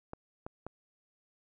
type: clicks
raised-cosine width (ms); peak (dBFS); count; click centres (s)
1; -26; 3; 0.134 / 0.465 / 0.666
effects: none